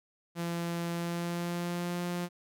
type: tone with pitch glide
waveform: sawtooth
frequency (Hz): 170.5 to 175.7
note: F3 to F3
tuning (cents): -41 to +11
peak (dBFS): -28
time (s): 0.35-2.29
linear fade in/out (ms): 50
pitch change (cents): +52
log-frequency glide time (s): 0.93-2.02
effects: none